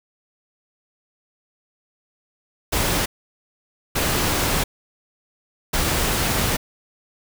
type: noise bursts at uneven times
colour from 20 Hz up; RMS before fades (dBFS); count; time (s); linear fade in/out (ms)
pink; -21; 3; 2.72-3.06 / 3.95-4.64 / 5.73-6.57; 10
effects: none